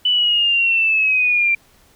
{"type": "linear sweep", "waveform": "sine", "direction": "down", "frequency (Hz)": [2992, 2356], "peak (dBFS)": -13, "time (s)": [0.05, 1.55], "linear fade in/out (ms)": 5, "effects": ["pink hiss -53 dBFS RMS until 1.95 s"]}